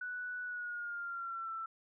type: tone with pitch glide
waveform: sine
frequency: 1480 to 1333.9 Hz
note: F#6 to E6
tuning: 0 to +20 cents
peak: -38 dBFS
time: 0.01-1.66 s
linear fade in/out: 5 ms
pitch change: -180 cents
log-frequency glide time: 0.44-1.52 s
effects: none